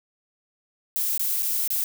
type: noise with dropouts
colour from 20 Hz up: violet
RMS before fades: -25 dBFS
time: 0.96-1.84 s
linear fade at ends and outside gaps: 0 ms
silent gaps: 1.177-1.195 / 1.423-1.429 / 1.677-1.704 s
effects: none